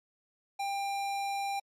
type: tone with hard clipping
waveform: sine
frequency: 795 Hz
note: G5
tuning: 24 cents sharp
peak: -33 dBFS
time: 0.59-1.6 s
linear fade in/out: 10 ms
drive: 18 dB
effects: MP3 64 kbps